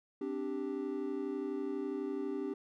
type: chord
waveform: triangle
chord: C suspended second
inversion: none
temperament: equal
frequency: 261.6 / 293.7 / 392 Hz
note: C4 / D4 / G4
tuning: 0 / 0 / 0 cents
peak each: -39 / -37 / -36 dBFS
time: 0.21-2.54 s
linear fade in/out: 5 ms
effects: none